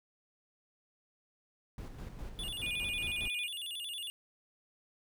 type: noise with tremolo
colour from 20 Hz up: brown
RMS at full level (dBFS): -43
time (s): 1.78-3.28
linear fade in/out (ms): 2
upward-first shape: square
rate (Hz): 4.9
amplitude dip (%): 45
type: tone with vibrato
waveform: square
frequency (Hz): 3136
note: G7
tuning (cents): 0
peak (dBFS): -39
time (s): 2.39-4.1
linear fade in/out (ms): 0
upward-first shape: square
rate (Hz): 11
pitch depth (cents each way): 170
type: tone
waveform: sine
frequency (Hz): 2458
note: D#7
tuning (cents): -22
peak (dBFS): -35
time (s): 2.62-3.47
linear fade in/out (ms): 10
effects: none